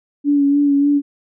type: tone with vibrato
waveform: sine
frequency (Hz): 284.7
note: C#4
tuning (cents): +46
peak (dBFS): -11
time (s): 0.24-1.02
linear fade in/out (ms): 50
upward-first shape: sine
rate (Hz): 3.4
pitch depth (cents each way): 26
effects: none